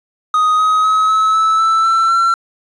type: tone with pitch steps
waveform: triangle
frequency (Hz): 1249 / 1263.5 / 1278.2 / 1293 / 1308.1 / 1323.3 / 1338.6 / 1354.2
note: D#6 / D#6 / D#6 / E6 / E6 / E6 / E6 / E6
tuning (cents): +6 / +26 / +46 / -34 / -14 / +6 / +26 / +46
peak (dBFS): -8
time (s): 0.34-2.34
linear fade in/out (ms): 2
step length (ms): 250
effects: resampled to 22050 Hz + 7-bit